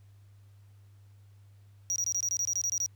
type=tone bursts; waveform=triangle; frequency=5760 Hz; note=F#8; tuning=47 cents flat; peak=-26 dBFS; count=12; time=1.9-2.861 s; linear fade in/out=0 ms; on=59 ms; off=23 ms; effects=added 100 Hz sine -53 dBFS peak until 2.95 s + pink hiss -71 dBFS RMS until 2.95 s